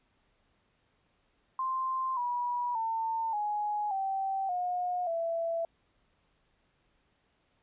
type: tone with pitch steps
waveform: sine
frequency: 1046.5 / 970.8 / 900.6 / 835.4 / 775 / 718.9 / 666.9 Hz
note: C6 / B5 / A5 / G#5 / G5 / F5 / E5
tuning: 0 / -30 / +40 / +10 / -20 / +50 / +20 cents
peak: -29 dBFS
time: 1.59-5.65 s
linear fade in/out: 2 ms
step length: 580 ms
effects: pink hiss -72 dBFS RMS until 7.62 s + resampled to 8000 Hz